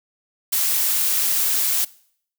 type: noise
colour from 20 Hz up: blue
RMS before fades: -20 dBFS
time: 0.52-1.85 s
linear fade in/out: 10 ms
effects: noise-tail reverb RT60 0.6 s tail -21 dB re dry